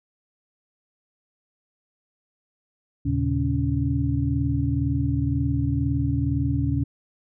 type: tone cluster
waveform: sine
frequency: 78 / 115.3 / 137.3 / 280.3 Hz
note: D#2 / A#2 / C#3 / C#4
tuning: +5 / -19 / -16 / +19 cents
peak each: -26 dBFS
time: 3.05-6.84 s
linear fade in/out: 10 ms
effects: none